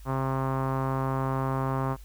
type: tone with low-pass filter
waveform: sawtooth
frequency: 133.1 Hz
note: C3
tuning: 30 cents sharp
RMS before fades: -28 dBFS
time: 0.05-1.97 s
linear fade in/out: 50 ms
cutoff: 1100 Hz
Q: 3.1
effects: added 50 Hz sine -43 dBFS peak until 2.04 s + white hiss -58 dBFS RMS until 2.04 s